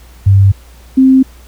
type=tone pair in turn; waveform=sine; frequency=98 / 263 Hz; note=G2 / C4; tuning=0 / +9 cents; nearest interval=octave + perfect fourth; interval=1709 cents; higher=second; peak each=-3 dBFS; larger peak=neither; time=0.26-0.52 / 0.97-1.23 s; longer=neither; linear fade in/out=10 ms; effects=added 60 Hz sine -36 dBFS peak until 1.47 s + pink hiss -44 dBFS RMS until 1.47 s